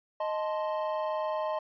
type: chord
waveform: triangle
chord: A diminished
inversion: second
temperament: equal with one note detuned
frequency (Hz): 622.3 / 875.9 / 1046.5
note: Eb5 / A5 / C6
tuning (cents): 0 / -8 / 0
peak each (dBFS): -29 / -34 / -34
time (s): 0.2-1.59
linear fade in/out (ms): 5
effects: resampled to 11025 Hz